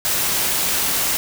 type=noise; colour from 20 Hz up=white; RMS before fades=-20 dBFS; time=0.05-1.17 s; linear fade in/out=0 ms; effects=none